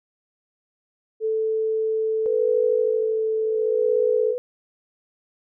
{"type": "tone with pitch glide", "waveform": "sine", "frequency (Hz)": [440, 436], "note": ["A4", "A4"], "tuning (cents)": [0, -16], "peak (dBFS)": -20, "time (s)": [1.2, 4.35], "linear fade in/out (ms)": 50, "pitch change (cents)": -16, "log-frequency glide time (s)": [3.19, 3.89]}
{"type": "tone with tremolo", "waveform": "sine", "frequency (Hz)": 493, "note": "B4", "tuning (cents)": -3, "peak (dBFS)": -19, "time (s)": [2.26, 4.38], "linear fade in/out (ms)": 0, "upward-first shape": "sine", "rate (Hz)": 0.71, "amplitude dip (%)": 95}
{"effects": []}